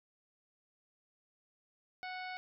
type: harmonic tone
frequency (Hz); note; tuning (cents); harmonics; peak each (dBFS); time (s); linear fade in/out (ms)
738; F#5; -5; 1 / 2 / 3 / 4 / 5 / 6 / 7; -43 / -47 / -46 / -57 / -57 / -54 / -62; 2.03-2.37; 0
effects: none